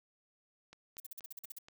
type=click train; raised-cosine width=0.2 ms; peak=-36 dBFS; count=5; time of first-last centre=0.73-1.685 s; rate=4.19 Hz
type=noise bursts; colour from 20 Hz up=violet; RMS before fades=-45 dBFS; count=10; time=0.98-1.586 s; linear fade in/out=5 ms; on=21 ms; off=44 ms
effects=none